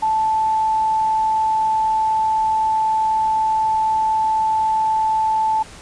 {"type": "tone", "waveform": "sine", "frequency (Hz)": 876, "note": "A5", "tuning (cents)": -8, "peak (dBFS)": -15, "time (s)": [0.02, 5.63], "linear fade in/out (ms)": 10, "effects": ["pink hiss -40 dBFS RMS until 5.81 s", "resampled to 22050 Hz"]}